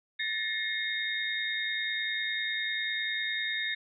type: tone cluster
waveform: sine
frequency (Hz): 1758 / 1868 / 2144 / 3701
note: A6 / A#6 / C7 / A#7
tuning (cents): -2 / +3 / +42 / -13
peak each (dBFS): -35 / -37 / -35 / -34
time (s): 0.19-3.75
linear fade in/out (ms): 10
effects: none